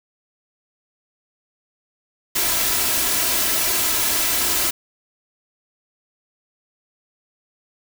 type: noise with comb filter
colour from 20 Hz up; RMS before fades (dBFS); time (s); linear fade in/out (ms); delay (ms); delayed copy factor
white; -20; 2.35-4.71; 10; 3; +0.5
effects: none